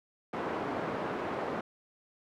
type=band-pass noise; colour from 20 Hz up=pink; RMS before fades=-35 dBFS; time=0.33-1.61 s; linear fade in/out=5 ms; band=260 to 1200 Hz; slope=12 dB/octave; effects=none